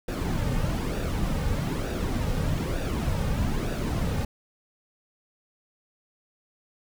brown noise with flanger, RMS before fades -27 dBFS, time 0.08-4.25 s, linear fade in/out 5 ms, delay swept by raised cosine 0.94 to 3.04 ms, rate 1.1 Hz, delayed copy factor -0.55, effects none

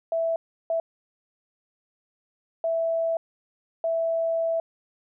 sine tone bursts at uneven times, 659.3 Hz, E5, in tune, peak -22 dBFS, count 4, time 0.12-0.36 / 0.7-0.8 / 2.64-3.17 / 3.84-4.6 s, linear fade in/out 2 ms, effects none

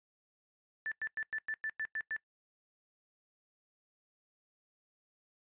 sine tone bursts, 1760 Hz, A6, in tune, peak -34 dBFS, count 9, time 0.86-2.164 s, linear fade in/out 0 ms, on 56 ms, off 100 ms, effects noise-tail reverb RT60 0.1 s tail -21 dB re dry + resampled to 8000 Hz

